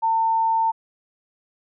sine tone, 900 Hz, A5, 39 cents sharp, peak -17 dBFS, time 0.02-0.72 s, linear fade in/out 20 ms, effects none

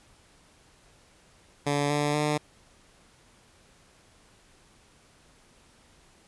10% pulse tone with pitch steps, 144.1 / 146.87 / 149.7 Hz, D3 / D3 / D3, -33 / 0 / +33 cents, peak -16 dBFS, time 1.66-2.38 s, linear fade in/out 10 ms, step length 240 ms, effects pink hiss -59 dBFS RMS until 6.27 s + resampled to 24000 Hz

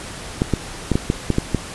clicks, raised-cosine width 3 ms, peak -3 dBFS, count 8, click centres 0.419 / 0.537 / 0.917 / 0.955 / 1.101 / 1.303 / 1.384 / 1.547 s, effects pink hiss -33 dBFS RMS until 1.74 s + resampled to 24000 Hz

